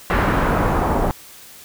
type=noise with low-pass filter sweep; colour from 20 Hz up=pink; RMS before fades=-18 dBFS; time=0.1-1.11 s; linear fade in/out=0 ms; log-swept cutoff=1700 to 830 Hz; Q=1.4; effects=white hiss -42 dBFS RMS until 1.64 s